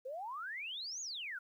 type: exponential two-way sweep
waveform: sine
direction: up then down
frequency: 493.9 to 6860 to 1386 Hz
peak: -40 dBFS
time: 0.05-1.39 s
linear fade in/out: 10 ms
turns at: 1.01 s
effects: 12-bit